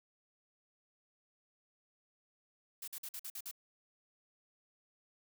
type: noise bursts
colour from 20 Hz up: blue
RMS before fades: -44 dBFS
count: 7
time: 2.82-3.513 s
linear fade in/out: 5 ms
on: 57 ms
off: 49 ms
effects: none